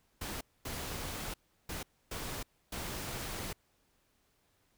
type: noise bursts at uneven times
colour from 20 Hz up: pink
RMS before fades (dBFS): -40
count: 5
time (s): 0.21-0.41 / 0.65-1.34 / 1.69-1.83 / 2.11-2.43 / 2.72-3.53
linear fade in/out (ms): 5
effects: pink hiss -73 dBFS RMS until 4.77 s